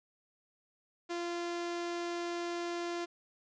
sawtooth tone, 345.2 Hz, F4, 20 cents flat, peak -31 dBFS, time 1.09-3.06 s, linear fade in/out 20 ms, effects resampled to 16000 Hz + 10-bit

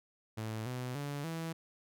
sawtooth tone with pitch steps, 110 / 125.63 / 143.48 / 163.86 Hz, A2 / B2 / D3 / E3, 0 / +30 / -40 / -10 cents, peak -33 dBFS, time 0.37-1.53 s, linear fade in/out 10 ms, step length 290 ms, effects none

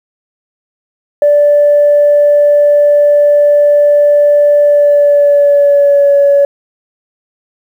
sine tone with pitch glide, 584 to 565.7 Hz, D5 to C#5, -10 to +35 cents, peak -3 dBFS, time 1.22-6.45 s, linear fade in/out 2 ms, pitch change -55 cents, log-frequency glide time 4.62-6.14 s, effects tanh soft clip ceiling 0 dBFS + 7-bit

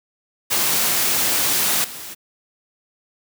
white noise with level steps, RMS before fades -19 / -34 dBFS, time 0.5-2.15 s, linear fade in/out 20 ms, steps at 1.84 s, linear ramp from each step 5 ms, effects high-pass 100 Hz 12 dB/octave

